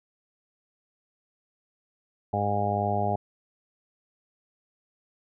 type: harmonic tone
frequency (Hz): 102.2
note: G#2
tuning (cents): -27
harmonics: 1 / 2 / 3 / 4 / 5 / 6 / 7 / 8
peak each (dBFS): -30 / -33 / -41 / -34 / -39 / -32 / -29 / -30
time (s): 2.33-3.16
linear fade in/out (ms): 5
effects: none